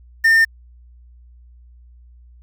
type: tone with quantisation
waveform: triangle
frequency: 1810 Hz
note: A6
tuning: 48 cents sharp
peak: -8 dBFS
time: 0.24-0.45 s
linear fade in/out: 10 ms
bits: 6
effects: added 60 Hz sine -43 dBFS peak until 2.42 s